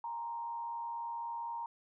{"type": "tone with frequency modulation", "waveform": "sine", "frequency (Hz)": 932.3, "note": "A#5", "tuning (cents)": 0, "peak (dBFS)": -37, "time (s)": [0.04, 1.66], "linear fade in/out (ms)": 2, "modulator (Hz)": 105, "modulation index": 0.43, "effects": []}